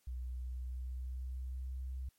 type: tone with pitch glide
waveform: sine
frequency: 62.1 to 64.59 Hz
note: B1 to C2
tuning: +10 to -22 cents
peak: -38 dBFS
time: 0.07-2.09 s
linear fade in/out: 5 ms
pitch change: +68 cents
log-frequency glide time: 0.23-1.89 s
effects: white hiss -75 dBFS RMS until 2.18 s + MP3 64 kbps